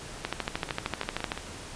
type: two click trains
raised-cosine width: 0.3 ms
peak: -18 / -12 dBFS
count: 5 / 15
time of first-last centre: 0.69-1.376 / 0.25-1.319 s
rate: 5.83 / 13.1 Hz
effects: pink hiss -42 dBFS RMS until 1.75 s + resampled to 22050 Hz